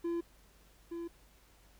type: tone pair in turn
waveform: triangle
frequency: 340 / 338.8 Hz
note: F4 / E4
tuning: -46 / +48 cents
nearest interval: unison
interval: 6 cents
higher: first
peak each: -30 / -36 dBFS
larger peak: first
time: 0.04-0.21 / 0.91-1.08 s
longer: neither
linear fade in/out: 10 ms
effects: added 50 Hz sine -63 dBFS peak until 1.79 s + pink hiss -65 dBFS RMS until 1.79 s